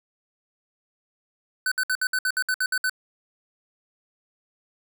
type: tone bursts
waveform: square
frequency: 1510 Hz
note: F#6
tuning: 35 cents sharp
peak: -22 dBFS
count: 11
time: 1.66-2.896 s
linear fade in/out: 2 ms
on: 56 ms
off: 62 ms
effects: none